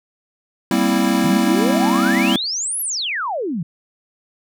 square chord, C dominant seventh, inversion second, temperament equal with one note detuned, 196 / 234.3 / 261.6 / 329.6 Hz, G3 / Bb3 / C4 / E4, 0 / +9 / 0 / 0 cents, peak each -21 dBFS, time 0.71-2.36 s, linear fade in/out 2 ms
sine exponential two-way sweep, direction up then down, 150.6 to 11780 to 150.6 Hz, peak -20 dBFS, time 1.24-3.63 s, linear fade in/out 5 ms, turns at 2.81 s
effects none

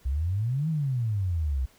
sine exponential two-way sweep, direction up then down, 62.1 to 163.9 to 62.1 Hz, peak -24 dBFS, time 0.05-1.66 s, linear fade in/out 10 ms, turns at 0.69 s, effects pink hiss -59 dBFS RMS until 1.78 s

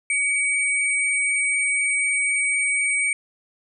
sine tone pair together, 2261 / 8552 Hz, C#7 / C9, +34 / +37 cents, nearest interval octave + major seventh, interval 2303 cents, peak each -20 / -25 dBFS, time 0.1-3.13 s, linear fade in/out 2 ms, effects none

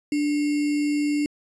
sine tone with sample-and-hold, 293.7 Hz, D4, in tune, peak -20 dBFS, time 0.12-1.26 s, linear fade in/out 2 ms, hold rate 2450 Hz, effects resampled to 22050 Hz

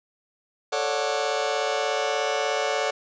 sawtooth chord, D major seventh, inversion second, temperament just, 440.5 / 550.6 / 587.3 / 734.2 Hz, A4 / C#5 / D5 / F#5, +2 / -12 / 0 / -14 cents, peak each -25 dBFS, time 0.72-2.91 s, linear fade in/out 10 ms, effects resampled to 16000 Hz + 9-bit

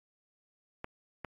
clicks, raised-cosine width 0.5 ms, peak -23 dBFS, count 2, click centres 0.844 / 1.247 s, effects AAC 32 kbps

